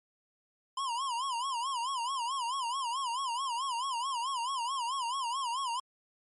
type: tone with vibrato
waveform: square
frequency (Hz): 1012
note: B5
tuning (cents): +42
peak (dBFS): -32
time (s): 0.77-5.8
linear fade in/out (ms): 5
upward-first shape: sine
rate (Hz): 4.6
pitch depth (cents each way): 160
effects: MP3 48 kbps